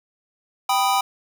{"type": "chord", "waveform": "square", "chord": "G augmented", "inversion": "none", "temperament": "equal", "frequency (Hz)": [784, 987.8, 1244.5], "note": ["G5", "B5", "D#6"], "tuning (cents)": [0, 0, 0], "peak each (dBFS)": [-21, -23, -25], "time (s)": [0.69, 1.01], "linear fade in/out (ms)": 5, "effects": []}